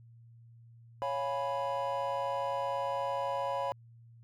triangle chord, C# dominant seventh, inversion none, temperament equal, 554.4 / 698.5 / 830.6 / 987.8 Hz, C#5 / E#5 / G#5 / B5, 0 / 0 / 0 / 0 cents, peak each -33 / -38 / -38 / -33 dBFS, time 1.02-3.72 s, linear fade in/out 0 ms, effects added 116 Hz sine -53 dBFS peak until 4.23 s

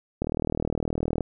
click train, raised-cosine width 2 ms, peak -13 dBFS, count 40, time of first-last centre 0.22-1.207 s, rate 39.5 Hz, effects none

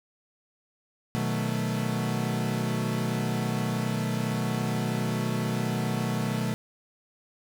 40% pulse chord, B dominant seventh, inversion none, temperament equal, 123.47 / 155.56 / 185 / 220 Hz, B2 / D#3 / F#3 / A3, 0 / 0 / 0 / 0 cents, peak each -30 / -32 / -33 / -30 dBFS, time 1.15-6.54 s, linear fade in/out 0 ms, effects none

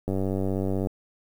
click train, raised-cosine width 2 ms, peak -15 dBFS, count 77, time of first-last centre 0.08-0.871 s, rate 96.1 Hz, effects 8-bit

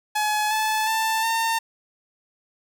sawtooth tone with pitch steps, 848 / 867.3 / 887.1 / 907.3 Hz, G#5 / A5 / A5 / A#5, +36 / -25 / +14 / -47 cents, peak -17 dBFS, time 0.15-1.59 s, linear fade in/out 10 ms, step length 360 ms, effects none

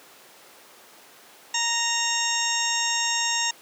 harmonic tone with a mistuned harmonic, 929 Hz, A#5, 6 cents flat, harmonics 1 / 2 / 3 / 4 / 6 / 7 / 8, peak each -30 / -30 / -30 / -30 / -30 / -30 / -30 dBFS, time 1.54-3.51 s, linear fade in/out 5 ms, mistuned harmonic 6, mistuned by -15 cents, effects pink hiss -49 dBFS RMS until 3.61 s + high-pass 400 Hz 12 dB/octave

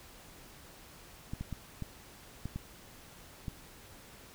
clicks, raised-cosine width 5 ms, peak -25 dBFS, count 7, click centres 1.335 / 1.41 / 1.527 / 1.823 / 2.456 / 2.56 / 3.482 s, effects pink hiss -54 dBFS RMS until 4.34 s

